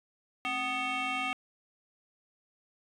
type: tone with frequency modulation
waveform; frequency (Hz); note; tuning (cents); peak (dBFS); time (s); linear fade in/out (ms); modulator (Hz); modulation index
sine; 1728; A6; -32; -27; 0.45-1.33; 0; 487; 2.6
effects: tanh soft clip ceiling -29 dBFS